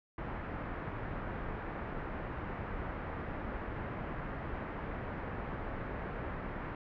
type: low-pass noise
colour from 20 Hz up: pink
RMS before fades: -40 dBFS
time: 0.18-6.75 s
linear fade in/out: 2 ms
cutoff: 1900 Hz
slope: 24 dB/octave
effects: none